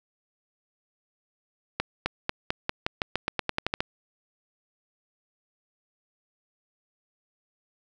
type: accelerating click train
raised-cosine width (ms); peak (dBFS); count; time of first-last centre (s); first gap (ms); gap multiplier
0.3; -9; 15; 1.8-3.805; 260; 0.9
effects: none